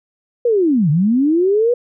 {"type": "linear two-way sweep", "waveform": "sine", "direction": "down then up", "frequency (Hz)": [494.8, 140.2, 494.8], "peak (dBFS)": -11, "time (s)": [0.45, 1.74], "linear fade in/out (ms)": 5, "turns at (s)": 0.9, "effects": []}